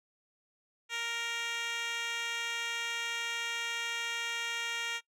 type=tone with band-pass filter; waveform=10% pulse; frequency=466.2 Hz; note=A#4; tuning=in tune; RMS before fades=-36 dBFS; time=0.89-5.01 s; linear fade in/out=50 ms; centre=3400 Hz; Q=1.1; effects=noise-tail reverb RT60 0.1 s tail -21 dB re dry